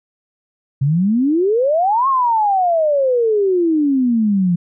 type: exponential two-way sweep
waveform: sine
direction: up then down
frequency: 130.6 to 1102 to 169.6 Hz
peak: -12 dBFS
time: 0.81-4.56 s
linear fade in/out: 10 ms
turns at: 2.08 s
effects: none